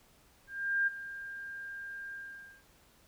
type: tone with ADSR envelope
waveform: sine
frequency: 1600 Hz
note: G6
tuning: 35 cents sharp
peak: -25 dBFS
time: 0.47-2.64 s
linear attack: 400 ms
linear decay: 19 ms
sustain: -15 dB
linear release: 510 ms
effects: pink hiss -64 dBFS RMS until 3.07 s